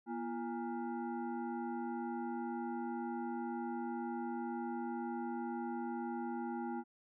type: tone with frequency modulation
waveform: sine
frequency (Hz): 240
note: B3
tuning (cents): -49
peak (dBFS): -37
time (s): 0.06-6.84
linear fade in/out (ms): 50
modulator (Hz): 582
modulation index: 1.2
effects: none